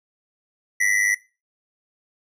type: ring-modulated tone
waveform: square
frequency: 1975.5 Hz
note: B6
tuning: in tune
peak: -15 dBFS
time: 0.8-1.15 s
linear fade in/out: 10 ms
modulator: 50.6 Hz
effects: noise-tail reverb RT60 0.3 s tail -20 dB re dry + low-pass 12000 Hz 12 dB/octave